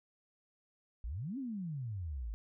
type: exponential two-way sweep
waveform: sine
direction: up then down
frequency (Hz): 49.9 to 283.4 to 49.9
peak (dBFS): -37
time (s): 1.04-2.34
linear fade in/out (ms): 0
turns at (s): 1.38
effects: none